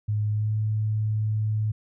sine tone with pitch glide, 105.6 to 107.69 Hz, G#2 to A2, +29 to -37 cents, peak -22 dBFS, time 0.08-1.72 s, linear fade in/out 10 ms, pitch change +34 cents, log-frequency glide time 0.31-0.51 s, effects none

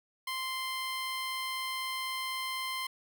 15% pulse tone, 1044 Hz, C6, 4 cents flat, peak -27 dBFS, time 0.27-2.87 s, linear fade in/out 5 ms, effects none

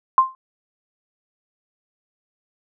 sine tone with exponential decay, 1049 Hz, C6, 4 cents sharp, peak -6 dBFS, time 0.18-0.35 s, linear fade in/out 1 ms, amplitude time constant 35 ms, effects none

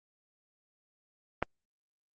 click, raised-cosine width 0.5 ms, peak -13 dBFS, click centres 1.426 s, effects Opus 24 kbps

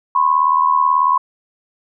sine tone pair together, 1002 / 1080.3 Hz, B5 / C#6, +25 / -45 cents, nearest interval minor second, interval 130 cents, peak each -14 dBFS, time 0.15-1.18 s, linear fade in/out 5 ms, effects none

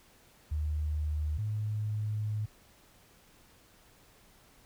sine tone pair in turn, 76 / 106.57 Hz, D#2 / G#2, -40 / +45 cents, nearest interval tritone, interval 585 cents, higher second, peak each -29 / -30 dBFS, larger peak first, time 0.51-1.38 / 1.38-2.46 s, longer second, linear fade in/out 10 ms, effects pink hiss -61 dBFS RMS until 4.65 s

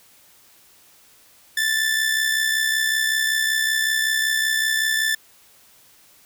sawtooth tone with amplitude modulation, 1761 Hz, A6, 1 cent sharp, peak -13 dBFS, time 1.57-5.15 s, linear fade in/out 5 ms, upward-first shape sine, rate 65.3 Hz, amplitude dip 50%, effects white hiss -53 dBFS RMS until 6.25 s

